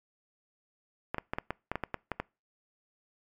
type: clicks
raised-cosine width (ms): 0.5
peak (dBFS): -16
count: 11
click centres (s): 1.145 / 1.183 / 1.335 / 1.385 / 1.506 / 1.716 / 1.756 / 1.837 / 1.943 / 2.117 / 2.2
effects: noise-tail reverb RT60 0.3 s tail -25 dB re dry + MP3 96 kbps